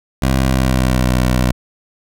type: tone with pitch glide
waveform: 15% pulse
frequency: 65.7 to 62.55 Hz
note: C2 to B1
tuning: +8 to +23 cents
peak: -6 dBFS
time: 0.22-1.52 s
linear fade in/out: 5 ms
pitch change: -85 cents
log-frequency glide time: 0.4-1.11 s
effects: none